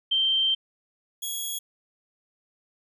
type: tone pair in turn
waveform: sine / 10% pulse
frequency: 3136 / 3337 Hz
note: G7 / G#7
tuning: 0 / +8 cents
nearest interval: minor second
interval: 108 cents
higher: second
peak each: -20 / -22 dBFS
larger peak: first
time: 0.11-0.55 / 1.22-1.59 s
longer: first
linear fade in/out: 10 ms
effects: none